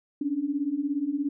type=beating tone pair; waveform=sine; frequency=274.5 / 291.5 Hz; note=C#4 / D4; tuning=-17 / -13 cents; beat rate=17 Hz; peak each=-30 / -27 dBFS; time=0.21-1.29 s; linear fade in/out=5 ms; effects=none